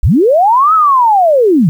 sine linear two-way sweep, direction up then down, 33.23 to 1318.5 to 138.8 Hz, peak -5 dBFS, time 0.03-1.69 s, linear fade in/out 0 ms, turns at 0.74 s, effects 7-bit

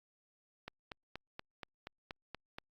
click train, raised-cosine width 0.3 ms, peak -27 dBFS, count 9, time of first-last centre 0.68-2.585 s, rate 4.2 Hz, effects Opus 48 kbps

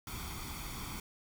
pink noise with comb filter, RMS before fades -42 dBFS, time 0.07-1 s, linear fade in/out 2 ms, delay 0.88 ms, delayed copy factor +0.7, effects none

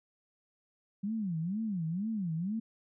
sine tone with vibrato, 189.2 Hz, F#3, 39 cents sharp, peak -31 dBFS, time 1.03-2.6 s, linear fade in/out 10 ms, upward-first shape sine, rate 2.1 Hz, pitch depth 300 cents each way, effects none

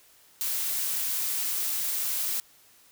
blue noise, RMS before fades -29 dBFS, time 0.41-2.4 s, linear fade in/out 0 ms, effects white hiss -58 dBFS RMS until 2.91 s

